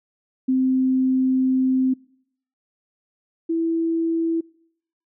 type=tone pair in turn; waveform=sine; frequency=260 / 329.6 Hz; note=C4 / E4; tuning=-11 / 0 cents; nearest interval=major third; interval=411 cents; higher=second; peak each=-16 / -19 dBFS; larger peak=first; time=0.48-1.94 / 3.49-4.41 s; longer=first; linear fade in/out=10 ms; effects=noise-tail reverb RT60 0.7 s tail -25 dB re dry